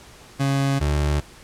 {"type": "tone pair in turn", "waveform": "30% pulse", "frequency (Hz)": [137.8, 73.55], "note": ["C#3", "D2"], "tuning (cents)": [-10, 3], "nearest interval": "major seventh", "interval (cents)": 1087, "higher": "first", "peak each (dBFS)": -16, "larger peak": "neither", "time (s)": [[0.39, 0.8], [0.8, 1.21]], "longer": "neither", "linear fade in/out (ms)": 20, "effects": ["pink hiss -46 dBFS RMS until 1.43 s", "low-pass 10000 Hz 12 dB/octave"]}